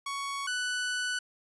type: tone pair in turn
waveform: sawtooth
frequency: 1115 / 1488.3 Hz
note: C#6 / F#6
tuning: +10 / +10 cents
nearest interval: perfect fourth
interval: 500 cents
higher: second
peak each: -29 / -26 dBFS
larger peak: second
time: 0.06-0.47 / 0.47-1.19 s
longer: second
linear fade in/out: 5 ms
effects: resampled to 24000 Hz